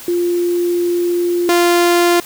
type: tone pair in turn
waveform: sine / sawtooth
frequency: 349.2 / 347.6 Hz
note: F4 / F4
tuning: 0 / -8 cents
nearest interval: unison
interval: 8 cents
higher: first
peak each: -13 / -6 dBFS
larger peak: second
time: 0.08-1.49 / 1.49-2.2 s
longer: first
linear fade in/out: 2 ms
effects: white hiss -34 dBFS RMS until 2.25 s